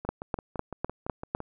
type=two click trains; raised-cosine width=1 ms; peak=-13 / -22 dBFS; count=6 / 9; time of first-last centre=0.09-1.349 / 0.05-1.404 s; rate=3.97 / 5.91 Hz; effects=none